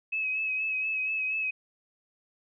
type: tone with vibrato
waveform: sine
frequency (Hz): 2567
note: E7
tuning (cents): -47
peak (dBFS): -27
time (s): 0.12-1.51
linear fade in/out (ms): 10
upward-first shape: sine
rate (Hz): 4.2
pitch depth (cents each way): 32
effects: none